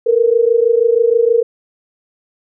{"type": "tone pair together", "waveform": "sine", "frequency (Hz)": [453, 479.3], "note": ["A#4", "A#4"], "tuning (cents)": [-50, 48], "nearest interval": "minor second", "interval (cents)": 98, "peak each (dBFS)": -12, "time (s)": [0.06, 1.43], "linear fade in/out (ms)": 10, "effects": []}